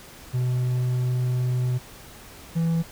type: tone pair in turn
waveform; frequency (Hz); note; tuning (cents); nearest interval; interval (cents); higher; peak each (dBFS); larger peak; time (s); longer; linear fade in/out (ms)
triangle; 125.3 / 165.38; B2 / E3; +25 / +6; perfect fourth; 481; second; -19 / -18; second; 0.33-1.79 / 2.55-2.83; first; 20
effects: pink hiss -45 dBFS RMS until 2.91 s